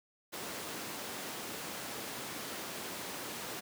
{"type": "high-pass noise", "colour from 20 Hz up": "pink", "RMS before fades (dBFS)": -42, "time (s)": [0.32, 3.61], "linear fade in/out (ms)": 20, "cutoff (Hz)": 220, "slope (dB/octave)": 12, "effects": []}